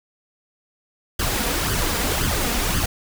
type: noise with flanger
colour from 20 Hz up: pink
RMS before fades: -22 dBFS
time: 1.19-2.86 s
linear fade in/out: 5 ms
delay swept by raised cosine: 0.62 to 4.32 ms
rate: 1.9 Hz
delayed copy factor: +0.6
effects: none